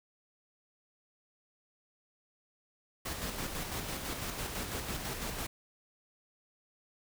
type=noise with tremolo; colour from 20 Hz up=pink; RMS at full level=-37 dBFS; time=3.05-5.47 s; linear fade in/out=10 ms; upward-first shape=square; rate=6 Hz; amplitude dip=35%; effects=none